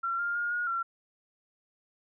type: tone with pitch steps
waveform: sine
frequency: 1364 / 1402 / 1420 / 1439 / 1364 Hz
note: F6 / F6 / F6 / F#6 / F6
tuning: -41 / +6 / +28 / -49 / -41 cents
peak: -28 dBFS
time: 0.03-0.83 s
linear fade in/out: 10 ms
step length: 160 ms
effects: none